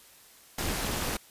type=noise with amplitude modulation; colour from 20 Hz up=pink; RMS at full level=-28 dBFS; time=0.58-1.17 s; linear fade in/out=5 ms; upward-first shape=sine; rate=242 Hz; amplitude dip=70%; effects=white hiss -55 dBFS RMS until 1.3 s + resampled to 32000 Hz